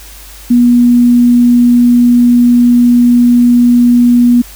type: tone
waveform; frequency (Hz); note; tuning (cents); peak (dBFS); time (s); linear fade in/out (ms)
sine; 241.9; B3; -36; -3; 0.5-4.42; 10
effects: added 50 Hz sine -33 dBFS peak until 4.55 s + white hiss -34 dBFS RMS until 4.55 s